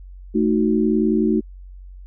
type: chord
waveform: sine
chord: D# diminished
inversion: second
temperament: equal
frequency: 220 / 311.1 / 370 Hz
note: A3 / D#4 / F#4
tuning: 0 / 0 / 0 cents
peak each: -18 / -20 / -21 dBFS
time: 0.34-1.41 s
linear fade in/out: 20 ms
effects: added 46 Hz sine -36 dBFS peak until 2.06 s